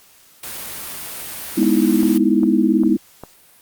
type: noise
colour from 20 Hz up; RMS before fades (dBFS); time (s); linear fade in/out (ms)
white; -30; 0.43-2.18; 5
type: chord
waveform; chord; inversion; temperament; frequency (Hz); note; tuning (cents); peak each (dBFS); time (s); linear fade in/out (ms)
sine; E major seventh; first; equal; 207.7 / 246.9 / 311.1 / 329.6; G#3 / B3 / D#4 / E4; 0 / 0 / 0 / 0; -18; 1.57-2.97; 10
type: click train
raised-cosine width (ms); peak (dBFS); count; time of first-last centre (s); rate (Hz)
1; -18; 5; 1.63-3.236; 2.49
effects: white hiss -50 dBFS RMS until 3.61 s + Opus 48 kbps